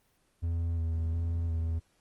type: tone with vibrato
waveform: triangle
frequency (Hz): 82.9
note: E2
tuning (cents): +10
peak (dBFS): -26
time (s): 0.42-1.8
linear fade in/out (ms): 20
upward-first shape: square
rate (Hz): 1.4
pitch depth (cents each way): 21
effects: pink hiss -70 dBFS RMS until 2 s + Opus 24 kbps